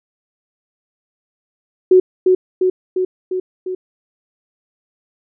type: tone with echo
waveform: sine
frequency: 370 Hz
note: F#4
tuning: in tune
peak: -5 dBFS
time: 1.91-2 s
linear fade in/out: 5 ms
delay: 350 ms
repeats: 5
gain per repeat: -3 dB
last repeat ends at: 3.75 s
effects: none